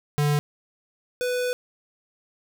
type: tone pair in turn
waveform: square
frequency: 146.83 / 496.2 Hz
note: D3 / B4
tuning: 0 / +8 cents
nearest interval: octave + major sixth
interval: 2108 cents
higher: second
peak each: -20 / -24 dBFS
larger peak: first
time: 0.18-0.39 / 1.21-1.53 s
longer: second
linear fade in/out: 0 ms
effects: none